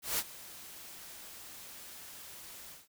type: noise with ADSR envelope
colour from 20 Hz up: white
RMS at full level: -31 dBFS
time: 0.02-2.88 s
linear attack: 160 ms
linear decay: 50 ms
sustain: -18 dB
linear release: 180 ms
effects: none